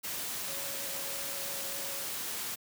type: tone in noise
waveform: sine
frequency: 554.4 Hz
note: C#5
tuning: in tune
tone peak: -47 dBFS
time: 0.47-2.05 s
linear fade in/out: 20 ms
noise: white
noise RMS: -37 dBFS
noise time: 0.03-2.56 s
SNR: -13 dB
effects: high-pass 100 Hz 12 dB/octave